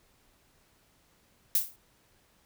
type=noise with exponential decay; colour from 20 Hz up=violet; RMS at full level=-21 dBFS; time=1.55-1.76 s; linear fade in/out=2 ms; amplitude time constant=44 ms; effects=pink hiss -66 dBFS RMS until 2.45 s